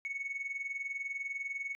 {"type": "tone with tremolo", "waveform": "sine", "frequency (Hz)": 2217, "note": "C#7", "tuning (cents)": 0, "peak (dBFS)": -31, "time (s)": [0.05, 1.75], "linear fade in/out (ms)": 0, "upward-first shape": "sine", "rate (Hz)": 20, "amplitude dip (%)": 75, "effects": ["tanh soft clip ceiling -32 dBFS"]}